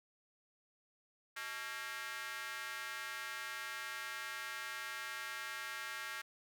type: tone with high-pass filter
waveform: square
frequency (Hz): 124.8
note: B2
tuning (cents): +19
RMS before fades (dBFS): -44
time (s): 1.36-6.22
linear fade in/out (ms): 10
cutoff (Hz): 1600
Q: 2.4
effects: none